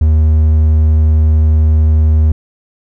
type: tone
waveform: triangle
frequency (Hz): 77.78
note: D#2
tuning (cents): 0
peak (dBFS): -4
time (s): 0.01-2.32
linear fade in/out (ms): 5
effects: none